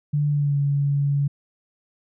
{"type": "tone with pitch glide", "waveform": "sine", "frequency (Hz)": [146.83, 141.83], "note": ["D3", "C#3"], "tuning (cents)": [0, 40], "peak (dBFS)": -18, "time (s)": [0.13, 1.28], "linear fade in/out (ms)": 10, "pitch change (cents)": -60, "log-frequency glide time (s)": [0.29, 0.57], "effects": []}